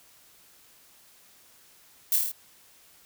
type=noise with echo; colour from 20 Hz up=violet; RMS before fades=-23 dBFS; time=2.12-2.16 s; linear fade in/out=2 ms; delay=26 ms; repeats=6; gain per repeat=-2 dB; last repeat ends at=2.316 s; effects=white hiss -57 dBFS RMS until 3.05 s